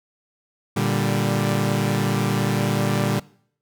sawtooth chord, G minor, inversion first, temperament equal, 116.54 / 146.83 / 196 Hz, Bb2 / D3 / G3, 0 / 0 / 0 cents, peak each -20 dBFS, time 0.76-3.2 s, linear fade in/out 10 ms, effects noise-tail reverb RT60 0.6 s tail -22 dB re dry

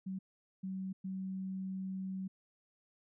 sine tone bursts at uneven times, 189.6 Hz, F#3, 43 cents sharp, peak -37 dBFS, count 3, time 0.06-0.19 / 0.63-0.93 / 1.04-2.28 s, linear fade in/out 10 ms, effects none

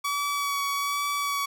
sawtooth tone with vibrato, 1137 Hz, C#6, 44 cents sharp, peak -22 dBFS, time 0.04-1.46 s, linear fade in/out 10 ms, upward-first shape sine, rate 1.2 Hz, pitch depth 16 cents each way, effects none

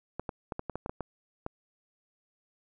clicks, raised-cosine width 1 ms, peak -20 dBFS, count 10, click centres 0.196 / 0.292 / 0.522 / 0.594 / 0.697 / 0.756 / 0.861 / 0.895 / 1.007 / 1.464 s, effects none

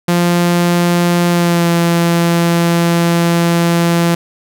sawtooth tone with pitch glide, 173.9 to 170.12 Hz, F3 to F3, -7 to -45 cents, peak -6 dBFS, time 0.08-4.15 s, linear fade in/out 5 ms, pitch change -38 cents, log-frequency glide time 1.29-1.69 s, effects none

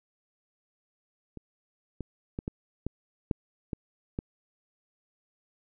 clicks, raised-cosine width 3 ms, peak -28 / -22 / -20 / -19 / -18 / -13 / -19 / -18 dBFS, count 8, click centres 1.373 / 2.007 / 2.389 / 2.479 / 2.866 / 3.312 / 3.732 / 4.189 s, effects none

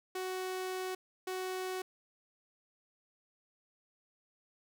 sawtooth tone bursts at uneven times, 372.1 Hz, F#4, 10 cents sharp, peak -32 dBFS, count 2, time 0.15-0.95 / 1.27-1.82 s, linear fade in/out 5 ms, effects none

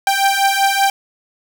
sawtooth beating tone pair, 784 / 789.2 Hz, G5 / G5, 0 / +11 cents, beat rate 5.2 Hz, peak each -12 dBFS, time 0.07-0.9 s, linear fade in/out 2 ms, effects none

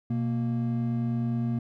triangle tone pair together, 123.48 / 233.1 Hz, B2 / A#3, 0 / 0 cents, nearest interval major seventh, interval 1100 cents, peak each -26 dBFS, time 0.1-1.59 s, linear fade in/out 5 ms, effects none

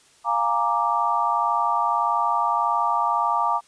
sine chord, Bb dominant seventh, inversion second, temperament equal, 698.5 / 830.6 / 932.3 / 1174.7 Hz, F5 / Ab5 / Bb5 / D6, 0 / 0 / 0 / 0 cents, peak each -27 / -27 / -23 / -23 dBFS, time 0.24-3.61 s, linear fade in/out 50 ms, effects white hiss -56 dBFS RMS until 3.67 s + resampled to 22050 Hz

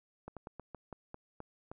slowing click train, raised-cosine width 1 ms, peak -30 dBFS, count 9, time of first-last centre 0.28-1.715 s, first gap 87 ms, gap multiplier 1.2, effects none

